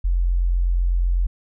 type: tone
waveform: sine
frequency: 44 Hz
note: F1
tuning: 14 cents sharp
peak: -16 dBFS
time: 0.04-1.27 s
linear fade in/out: 10 ms
effects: none